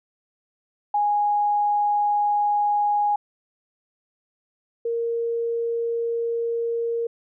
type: tone pair in turn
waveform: sine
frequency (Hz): 827 / 465.1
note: G#5 / A#4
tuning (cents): -8 / -4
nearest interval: minor seventh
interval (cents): 996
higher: first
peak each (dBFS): -18 / -22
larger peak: first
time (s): 0.94-3.16 / 4.85-7.07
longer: neither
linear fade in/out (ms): 5
effects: none